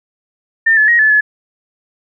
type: tone with pitch steps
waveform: sine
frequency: 1803 / 1723 / 1885 / 1733 / 1709 Hz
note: A6 / A6 / A#6 / A6 / G#6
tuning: +42 / -37 / +19 / -27 / +49 cents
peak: -7 dBFS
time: 0.66-1.21 s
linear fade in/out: 10 ms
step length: 110 ms
effects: none